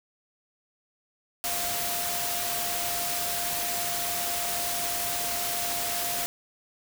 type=tone in noise; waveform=sine; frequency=698.5 Hz; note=F5; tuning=in tune; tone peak=-35 dBFS; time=1.44-6.26 s; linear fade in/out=0 ms; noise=white; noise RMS=-30 dBFS; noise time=1.44-6.26 s; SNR=-8 dB; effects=none